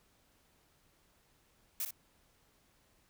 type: noise with echo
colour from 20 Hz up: blue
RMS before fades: -36 dBFS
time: 1.8-1.85 s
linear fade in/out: 2 ms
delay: 58 ms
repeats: 1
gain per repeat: -7 dB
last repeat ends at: 1.908 s
effects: pink hiss -70 dBFS RMS until 3.09 s